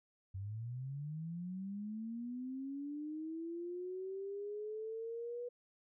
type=linear sweep; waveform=sine; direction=up; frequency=93 to 489.2 Hz; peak=-40 dBFS; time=0.34-5.49 s; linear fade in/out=10 ms; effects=none